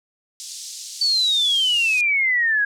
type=band-pass noise; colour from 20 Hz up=pink; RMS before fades=-35 dBFS; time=0.4-2.01 s; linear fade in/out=0 ms; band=4400 to 8600 Hz; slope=24 dB/octave
type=exponential sweep; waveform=sine; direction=down; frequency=4565 to 1631 Hz; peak=-16 dBFS; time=1.01-2.65 s; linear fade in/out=5 ms
effects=none